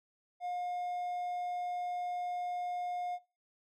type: tone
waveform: triangle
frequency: 714 Hz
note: F5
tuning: 38 cents sharp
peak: -33 dBFS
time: 0.4-3.19 s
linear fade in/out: 50 ms
effects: noise-tail reverb RT60 0.3 s tail -20 dB re dry

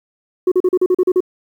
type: tone bursts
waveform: sine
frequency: 366 Hz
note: F#4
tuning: 19 cents flat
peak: -8 dBFS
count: 9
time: 0.47-1.205 s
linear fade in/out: 5 ms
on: 47 ms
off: 39 ms
effects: tanh soft clip ceiling -8 dBFS + 8-bit

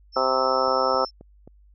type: tone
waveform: sine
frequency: 5340 Hz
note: E8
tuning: 22 cents sharp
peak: -33 dBFS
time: 0.12-1.11 s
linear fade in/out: 50 ms
type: harmonic tone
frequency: 130.81 Hz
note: C3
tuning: in tune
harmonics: 2 / 3 / 4 / 5 / 6 / 7 / 8 / 9 / 10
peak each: -36 / -30 / -24 / -29 / -29 / -29 / -32 / -32 / -24 dBFS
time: 0.16-1.05 s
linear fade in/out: 5 ms
type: click train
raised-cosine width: 2 ms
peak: -30 dBFS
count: 4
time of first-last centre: 0.68-1.476 s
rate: 3.77 Hz
effects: added 50 Hz sine -51 dBFS peak until 1.74 s

